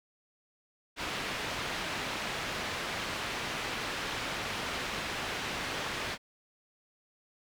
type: low-pass noise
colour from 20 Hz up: white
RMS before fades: -36 dBFS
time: 0.96-6.18 s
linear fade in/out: 50 ms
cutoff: 2900 Hz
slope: 12 dB/octave
effects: none